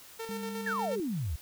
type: tone with tremolo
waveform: sawtooth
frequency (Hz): 452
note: A4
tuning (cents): +47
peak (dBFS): -32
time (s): 0.19-0.96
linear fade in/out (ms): 10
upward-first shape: square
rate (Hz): 8.3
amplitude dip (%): 40
type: tone with vibrato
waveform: sine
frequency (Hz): 200.7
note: G3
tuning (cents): +41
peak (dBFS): -37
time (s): 0.29-1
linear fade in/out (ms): 0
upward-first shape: sine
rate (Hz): 4.5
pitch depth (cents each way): 15
type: exponential sweep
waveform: sine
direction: down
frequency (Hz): 1831 to 65.41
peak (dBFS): -30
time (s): 0.66-1.36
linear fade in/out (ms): 5
effects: white hiss -52 dBFS RMS until 1.41 s